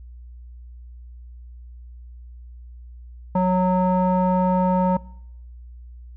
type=tone with low-pass filter; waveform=square; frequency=183.8 Hz; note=F#3; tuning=11 cents flat; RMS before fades=-19 dBFS; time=3.35-4.97 s; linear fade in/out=5 ms; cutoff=840 Hz; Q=4.7; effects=noise-tail reverb RT60 0.8 s tail -23 dB re dry + added 60 Hz sine -38 dBFS peak until 6.16 s